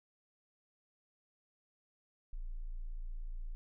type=tone; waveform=sine; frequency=28.35 Hz; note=A#0; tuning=47 cents flat; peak=-38 dBFS; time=2.33-3.55 s; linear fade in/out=0 ms; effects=none